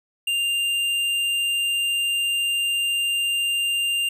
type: tone with hard clipping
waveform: sine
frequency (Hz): 2794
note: F7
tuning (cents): 0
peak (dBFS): -22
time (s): 0.27-4.09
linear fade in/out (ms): 5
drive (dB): 9
effects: none

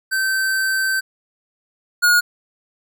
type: tone pair in turn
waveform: square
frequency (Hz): 1547 / 1440.5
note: G6 / F#6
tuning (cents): -23 / -47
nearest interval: minor second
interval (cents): 124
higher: first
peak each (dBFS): -18 / -12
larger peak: second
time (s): 0.11-1.01 / 2.02-2.21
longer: first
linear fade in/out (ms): 20
effects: none

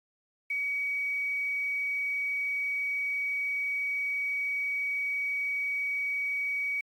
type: tone with quantisation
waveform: sine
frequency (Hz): 2263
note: C#7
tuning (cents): +35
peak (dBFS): -28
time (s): 0.5-6.81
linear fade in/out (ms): 5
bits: 9
effects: AAC 64 kbps

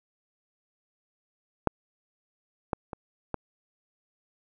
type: clicks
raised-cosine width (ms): 1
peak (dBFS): -7 / -12 / -21 / -15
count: 4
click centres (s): 1.673 / 2.732 / 2.932 / 3.343
effects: none

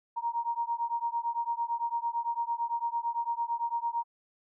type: beating tone pair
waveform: sine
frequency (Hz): 932.3 / 941.2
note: A#5 / A#5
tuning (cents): 0 / +16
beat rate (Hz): 8.9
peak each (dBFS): -32 / -32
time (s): 0.16-4.04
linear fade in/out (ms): 20
effects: none

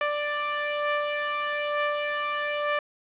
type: beating tone pair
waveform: 15% pulse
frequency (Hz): 588 / 589.1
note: D5 / D5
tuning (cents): +2 / +5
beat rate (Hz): 1.1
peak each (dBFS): -26 / -20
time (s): 0.01-2.79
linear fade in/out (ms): 2
effects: resampled to 8000 Hz + 8-bit

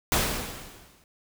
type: noise with exponential decay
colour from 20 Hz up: pink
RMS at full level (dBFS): -21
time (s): 0.12-1.04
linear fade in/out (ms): 1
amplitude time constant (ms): 200
effects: none

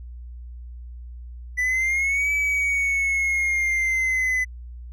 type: exponential two-way sweep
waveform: triangle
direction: up then down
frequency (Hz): 1975.5 to 2300 to 2009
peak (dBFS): -18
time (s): 1.57-4.45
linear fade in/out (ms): 20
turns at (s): 2.32
effects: added 60 Hz sine -35 dBFS peak until 4.92 s

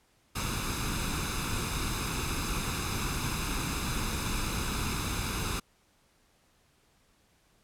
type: noise with comb filter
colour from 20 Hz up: pink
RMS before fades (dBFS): -32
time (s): 0.35-5.6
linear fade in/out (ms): 10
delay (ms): 0.79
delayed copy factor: +0.65
effects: pink hiss -67 dBFS RMS until 7.63 s + low-pass 12000 Hz 12 dB/octave

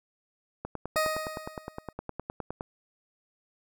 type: click train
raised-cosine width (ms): 1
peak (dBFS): -20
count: 20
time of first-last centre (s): 0.65-2.609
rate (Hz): 9.7
type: tone with exponential decay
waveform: 20% pulse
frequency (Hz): 625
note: D#5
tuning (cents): +8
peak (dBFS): -18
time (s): 0.96-1.93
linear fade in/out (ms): 5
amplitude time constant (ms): 210
effects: none

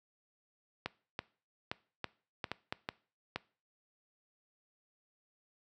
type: clicks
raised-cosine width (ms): 0.3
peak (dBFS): -19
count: 9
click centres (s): 0.86 / 1.191 / 1.715 / 2.043 / 2.442 / 2.516 / 2.725 / 2.889 / 3.36
effects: noise-tail reverb RT60 0.4 s tail -21 dB re dry + high-pass 80 Hz 12 dB/octave

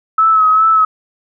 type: tone with vibrato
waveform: sine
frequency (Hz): 1292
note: E6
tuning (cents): -35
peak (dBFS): -7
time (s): 0.18-0.85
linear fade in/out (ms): 5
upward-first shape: sine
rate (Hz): 2.5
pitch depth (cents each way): 34
effects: none

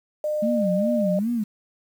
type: tone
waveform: sine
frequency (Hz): 605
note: D#5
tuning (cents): -49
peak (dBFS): -22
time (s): 0.24-1.19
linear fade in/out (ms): 2
type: tone with vibrato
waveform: sine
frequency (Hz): 208.5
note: G#3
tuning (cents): +7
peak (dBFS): -21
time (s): 0.42-1.44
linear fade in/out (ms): 10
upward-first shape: sine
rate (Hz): 2.5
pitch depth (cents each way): 250
effects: 8-bit

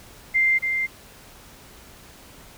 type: tone with echo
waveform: sine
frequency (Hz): 2093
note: C7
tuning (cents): 0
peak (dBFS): -16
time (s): 0.34-0.59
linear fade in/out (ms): 20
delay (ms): 280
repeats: 1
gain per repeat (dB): -5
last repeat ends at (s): 0.87
effects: pink hiss -47 dBFS RMS until 2.57 s

